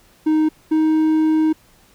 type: tone pair in turn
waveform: triangle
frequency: 311.1 / 313.8 Hz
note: D#4 / D#4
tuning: 0 / +15 cents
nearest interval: unison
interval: 15 cents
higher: second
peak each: -11 dBFS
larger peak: neither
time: 0.26-0.49 / 0.71-1.53 s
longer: second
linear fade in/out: 10 ms
effects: pink hiss -53 dBFS RMS until 1.94 s